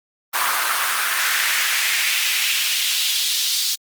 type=noise with high-pass filter sweep; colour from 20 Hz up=pink; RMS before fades=-20 dBFS; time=0.33-3.76 s; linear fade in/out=20 ms; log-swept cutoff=1100 to 4300 Hz; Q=2.1; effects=Opus 32 kbps